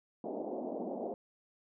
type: band-pass noise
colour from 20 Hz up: pink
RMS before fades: -39 dBFS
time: 0.24-1.14 s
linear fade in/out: 2 ms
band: 220 to 770 Hz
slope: 48 dB/octave
effects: none